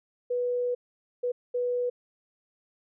sine tone bursts at uneven times, 490.8 Hz, B4, 11 cents flat, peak -25 dBFS, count 3, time 0.3-0.75 / 1.23-1.32 / 1.54-1.9 s, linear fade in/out 10 ms, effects none

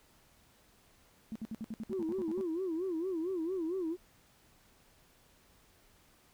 sine tone bursts, 220.8 Hz, A3, 6 cents sharp, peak -36 dBFS, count 12, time 1.32-2.411 s, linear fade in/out 0 ms, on 35 ms, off 61 ms
sine tone with vibrato, 349.2 Hz, F4, in tune, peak -31 dBFS, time 1.89-3.97 s, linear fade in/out 50 ms, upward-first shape sine, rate 4.4 Hz, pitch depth 170 cents each way
effects tanh soft clip ceiling -29 dBFS + pink hiss -65 dBFS RMS until 6.33 s

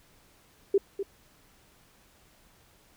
sine tone with echo, 395.3 Hz, G4, 15 cents sharp, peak -18 dBFS, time 0.74-0.78 s, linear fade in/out 5 ms, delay 250 ms, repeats 1, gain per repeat -10 dB, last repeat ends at 1.03 s, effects pink hiss -61 dBFS RMS until 2.96 s

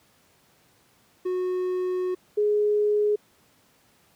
triangle / sine tone pair in turn, 366 / 417.9 Hz, F#4 / G#4, -19 / +11 cents, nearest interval major second, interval 230 cents, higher second, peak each -22 / -19 dBFS, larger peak second, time 1.25-2.15 / 2.37-3.16 s, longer first, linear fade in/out 10 ms, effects pink hiss -61 dBFS RMS until 4.15 s + high-pass 100 Hz 12 dB/octave

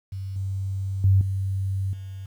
sine tone with level steps, 96.5 Hz, G2, 27 cents flat, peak -29 / -25 / -14 / -23 / -33 dBFS, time 0.12-2.26 s, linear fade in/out 5 ms, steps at 0.36 / 1.04 / 1.21 / 1.93 s, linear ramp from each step 2 ms, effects 9-bit

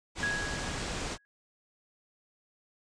pink low-pass noise, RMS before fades -36 dBFS, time 0.15-1.18 s, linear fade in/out 50 ms, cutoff 8500 Hz, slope 48 dB/octave
sine tone with exponential decay, 1661.2 Hz, G#6, in tune, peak -27 dBFS, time 0.23-1.25 s, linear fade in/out 0 ms, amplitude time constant 220 ms
effects none

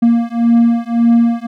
triangle beating tone pair, 232.8 / 234.6 Hz, A#3 / A#3, -2 / +11 cents, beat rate 1.8 Hz, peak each -10 dBFS, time 0.02-1.47 s, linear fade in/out 10 ms, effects none

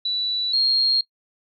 sine tone pair in turn, 3951 / 4244 Hz, B7 / C8, 0 / +24 cents, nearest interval minor second, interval 124 cents, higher second, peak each -21 / -16 dBFS, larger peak second, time 0.05-0.53 / 0.53-1.01 s, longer neither, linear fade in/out 5 ms, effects noise-tail reverb RT60 0.1 s tail -23 dB re dry

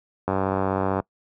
click train, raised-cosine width 1 ms, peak -9 dBFS, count 70, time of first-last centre 0.28-1 s, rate 95.8 Hz, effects noise-tail reverb RT60 0.1 s tail -24 dB re dry + high-pass 80 Hz 12 dB/octave

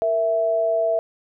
sine tone pair together, 463.9 / 659.3 Hz, A#4 / E5, -8 / 0 cents, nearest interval tritone, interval 608 cents, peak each -26 / -18 dBFS, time 0.02-0.99 s, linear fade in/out 0 ms, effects none

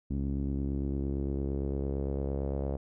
sawtooth tone with low-pass filter sweep, 68.8 Hz, C#2, 12 cents flat, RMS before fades -32 dBFS, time 0.1-2.77 s, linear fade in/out 10 ms, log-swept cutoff 250 to 570 Hz, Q 2.6, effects none

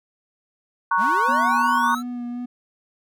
sine chord, F# major, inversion first, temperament equal, 932.3 / 1108.7 / 1480 Hz, A#5 / C#6 / F#6, 0 / 0 / 0 cents, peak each -21 / -20 / -23 dBFS, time 0.91-1.95 s, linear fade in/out 5 ms
square linear sweep, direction up, 164.7 to 1357 Hz, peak -29 dBFS, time 0.97-2.03 s, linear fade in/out 50 ms
triangle tone with vibrato, 243.1 Hz, B3, 27 cents flat, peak -25 dBFS, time 1.28-2.46 s, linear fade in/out 10 ms, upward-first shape sine, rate 2.8 Hz, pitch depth 19 cents each way
effects none

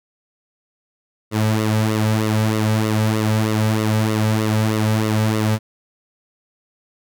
sawtooth tone with flanger, 108.6 Hz, A2, 22 cents flat, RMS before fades -18 dBFS, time 1.31-5.59 s, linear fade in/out 50 ms, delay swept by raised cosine 1.2 to 2.9 ms, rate 3.2 Hz, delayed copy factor -0.7, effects none

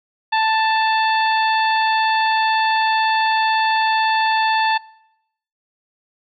harmonic tone, 882 Hz, A5, 4 cents sharp, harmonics 1 / 2 / 3 / 4 / 5, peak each -16 / -22 / -26 / -28 / -30 dBFS, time 0.32-4.78 s, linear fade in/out 10 ms, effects noise-tail reverb RT60 0.8 s tail -23 dB re dry

